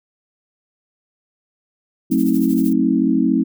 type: chord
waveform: sine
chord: F# diminished seventh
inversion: none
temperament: just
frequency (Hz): 185 / 222 / 266.4 / 319.7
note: F#3 / A3 / C4 / Eb4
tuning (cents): 0 / +16 / +31 / +47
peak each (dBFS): -22 / -19 / -17 / -19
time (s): 2.1-3.44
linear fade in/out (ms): 20
type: noise with tremolo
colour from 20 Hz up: violet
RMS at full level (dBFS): -31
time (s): 2.11-2.73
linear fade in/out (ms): 5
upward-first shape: triangle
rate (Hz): 13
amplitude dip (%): 80
effects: none